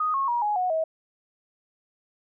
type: tone with pitch steps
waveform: sine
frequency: 1244.5 / 1089.7 / 954.1 / 835.4 / 731.5 / 640.5 Hz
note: D#6 / C#6 / A#5 / G#5 / F#5 / E5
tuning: 0 / -30 / +40 / +10 / -20 / -50 cents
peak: -22 dBFS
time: 0-0.84 s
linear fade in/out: 5 ms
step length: 140 ms
effects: none